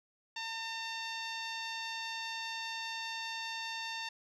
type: tone with low-pass filter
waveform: 10% pulse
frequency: 905 Hz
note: A5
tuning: 48 cents sharp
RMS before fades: -40 dBFS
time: 0.36-4.09 s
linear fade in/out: 5 ms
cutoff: 5200 Hz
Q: 1
effects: none